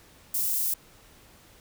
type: high-pass noise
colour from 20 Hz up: white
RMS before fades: -27 dBFS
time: 0.34-0.74 s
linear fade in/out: 5 ms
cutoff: 10000 Hz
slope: 12 dB/octave
effects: pink hiss -55 dBFS RMS until 1.6 s